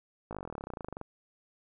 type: slowing click train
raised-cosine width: 1 ms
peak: -25 dBFS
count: 25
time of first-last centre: 0.31-1.013 s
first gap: 18 ms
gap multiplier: 1.04
effects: none